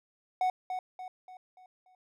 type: tone with echo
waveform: triangle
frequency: 740 Hz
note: F#5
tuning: in tune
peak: -23 dBFS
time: 0.41-0.5 s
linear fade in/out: 2 ms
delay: 290 ms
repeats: 5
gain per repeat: -7 dB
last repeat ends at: 1.95 s
effects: none